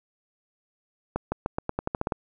accelerating click train, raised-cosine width 1 ms, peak -12 dBFS, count 11, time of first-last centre 1.16-2.122 s, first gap 160 ms, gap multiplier 0.88, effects none

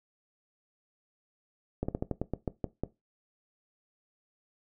slowing click train, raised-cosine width 2 ms, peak -17 dBFS, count 10, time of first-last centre 1.83-2.836 s, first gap 55 ms, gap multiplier 1.17, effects noise-tail reverb RT60 0.2 s tail -17 dB re dry

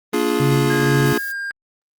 square chord, Bb dominant seventh, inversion none, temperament just, 233.1 / 291.4 / 349.6 / 419.5 Hz, Bb3 / D4 / F4 / Ab4, 0 / -13 / +2 / +17 cents, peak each -25 / -23 / -23 / -22 dBFS, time 0.13-1.18 s, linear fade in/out 5 ms
sine tone with tremolo, 137.9 Hz, C#3, 9 cents flat, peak -15 dBFS, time 0.4-1.13 s, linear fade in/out 2 ms, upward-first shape sine, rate 2.1 Hz, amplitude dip 55%
triangle tone with pitch glide, 1633 to 1604.9 Hz, G#6 to G6, -30 to +40 cents, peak -22 dBFS, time 0.7-1.51 s, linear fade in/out 0 ms, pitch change -30 cents, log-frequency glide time 1.15-1.36 s
violet noise, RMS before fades -34 dBFS, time 1.04-1.33 s, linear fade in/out 20 ms
effects Opus 32 kbps

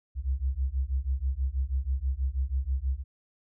sine beating tone pair, 63.3 / 69.5 Hz, B1 / C#2, +43 / +5 cents, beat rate 6.2 Hz, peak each -29 dBFS, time 0.15-3.04 s, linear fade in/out 50 ms, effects none

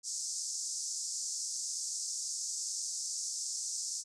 white band-pass noise, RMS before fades -38 dBFS, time 0.03-4.04 s, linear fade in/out 50 ms, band 5100 to 8100 Hz, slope 48 dB/octave, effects none

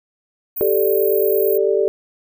sine tone, 15280 Hz, A#9, 42 cents sharp, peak -22 dBFS, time 0.56-1.58 s, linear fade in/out 10 ms
sine chord, G suspended second, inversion none, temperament just, 392 / 441 / 588 Hz, G4 / A4 / D5, 0 / +4 / +2 cents, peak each -17 / -18 / -21 dBFS, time 0.61-1.88 s, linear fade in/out 0 ms
effects none

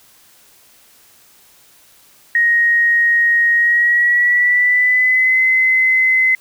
sine tone with pitch glide, 1875 to 2045 Hz, A#6 to C7, +10 to -40 cents, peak -10 dBFS, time 2.35-6.35 s, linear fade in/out 2 ms, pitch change +150 cents, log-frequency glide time 3.53-5.41 s, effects white hiss -49 dBFS RMS until 6.4 s

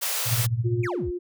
white high-pass noise, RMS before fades -27 dBFS, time 0.01-0.47 s, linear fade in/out 20 ms, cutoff 440 Hz, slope 96 dB/octave
sine tone with tremolo, 116.54 Hz, A#2, in tune, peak -18 dBFS, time 0.25-0.88 s, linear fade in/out 50 ms, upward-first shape triangle, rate 15 Hz, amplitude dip 85%
sine tone, 354.9 Hz, F4, 28 cents sharp, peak -27 dBFS, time 0.64-1.19 s, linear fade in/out 20 ms
triangle exponential sweep, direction down, 2637 to 46.25 Hz, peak -27 dBFS, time 0.83-1.11 s, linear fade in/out 10 ms
effects none

